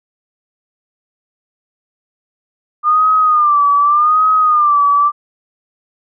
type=tone with vibrato; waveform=sine; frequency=1205 Hz; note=D6; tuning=44 cents sharp; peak=-8 dBFS; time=2.83-5.12 s; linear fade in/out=50 ms; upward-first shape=sine; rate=0.85 Hz; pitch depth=88 cents each way; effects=none